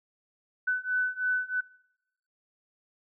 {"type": "beating tone pair", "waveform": "sine", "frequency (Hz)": [1500, 1503.1], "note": ["F#6", "F#6"], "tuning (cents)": [23, 27], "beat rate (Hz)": 3.1, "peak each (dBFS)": [-29, -29], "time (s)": [0.67, 1.61], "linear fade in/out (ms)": 10, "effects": ["noise-tail reverb RT60 0.9 s tail -24 dB re dry"]}